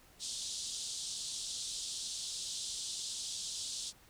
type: band-pass noise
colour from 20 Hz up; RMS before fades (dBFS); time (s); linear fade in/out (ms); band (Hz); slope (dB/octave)
pink; -41; 0.19-3.93; 50; 3400 to 9000; 48
effects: pink hiss -62 dBFS RMS until 4.09 s